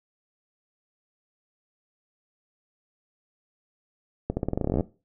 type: accelerating click train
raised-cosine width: 2 ms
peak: -12 dBFS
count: 17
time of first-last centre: 4.3-4.808 s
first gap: 70 ms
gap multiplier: 0.88
effects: noise-tail reverb RT60 0.3 s tail -18 dB re dry

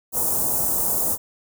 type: band-stop noise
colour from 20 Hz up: white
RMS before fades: -22 dBFS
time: 0.12-1.18 s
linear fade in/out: 50 ms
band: 960 to 7700 Hz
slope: 24 dB/octave
effects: none

